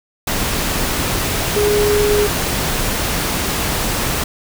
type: tone in noise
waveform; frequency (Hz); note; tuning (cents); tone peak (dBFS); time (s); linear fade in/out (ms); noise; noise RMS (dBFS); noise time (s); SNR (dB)
sine; 415.3; G#4; 0; -13; 1.56-2.27; 5; pink; -19; 0.27-4.24; +3
effects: none